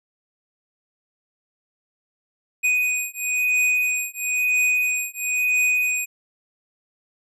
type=beating tone pair; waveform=square; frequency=2489 / 2490 Hz; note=D#7 / D#7; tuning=0 / +1 cents; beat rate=1 Hz; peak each=-23 / -23 dBFS; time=2.63-6.06 s; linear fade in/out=20 ms; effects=low-pass 12000 Hz 12 dB/octave